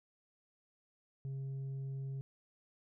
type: tone with tanh clipping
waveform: sine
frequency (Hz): 135.4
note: C#3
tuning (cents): -40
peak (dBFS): -39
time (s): 1.25-2.21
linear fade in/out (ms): 0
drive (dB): 3
effects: none